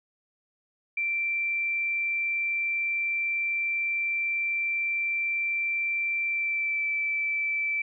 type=tone with pitch glide; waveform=sine; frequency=2349 to 2323 Hz; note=D7 to D7; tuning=0 to -20 cents; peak=-25 dBFS; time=0.97-7.82 s; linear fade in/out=5 ms; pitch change=-20 cents; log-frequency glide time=6.26-6.85 s; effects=none